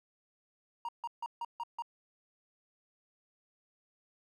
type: tone bursts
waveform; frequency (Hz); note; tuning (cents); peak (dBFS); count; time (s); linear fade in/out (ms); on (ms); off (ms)
triangle; 940; A#5; +14; -33; 6; 0.85-1.822; 2; 37; 150
effects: none